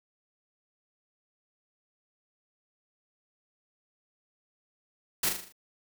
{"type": "noise with echo", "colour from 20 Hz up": "white", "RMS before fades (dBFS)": -27, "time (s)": [5.23, 5.29], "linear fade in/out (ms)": 5, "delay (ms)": 39, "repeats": 6, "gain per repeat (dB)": -5, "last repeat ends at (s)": 5.524, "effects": []}